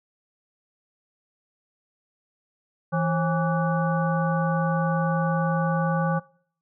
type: harmonic tone with a mistuned harmonic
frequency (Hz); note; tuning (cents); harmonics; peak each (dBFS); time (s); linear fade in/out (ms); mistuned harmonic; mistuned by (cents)
164.81; E3; 0; 1 / 3 / 5 / 7 / 9; -23 / -28 / -30 / -31 / -33; 2.92-6.2; 20; 3; +150
effects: noise-tail reverb RT60 0.6 s tail -24 dB re dry